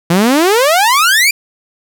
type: exponential sweep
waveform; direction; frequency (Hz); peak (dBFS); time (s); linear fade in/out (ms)
sawtooth; up; 163.5 to 2431; -4; 0.1-1.31; 5
effects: none